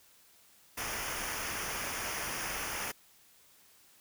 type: noise with comb filter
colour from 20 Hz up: pink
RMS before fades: -37 dBFS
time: 0.77-2.92 s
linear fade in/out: 10 ms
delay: 0.25 ms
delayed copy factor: -0.7
effects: white hiss -62 dBFS RMS until 4 s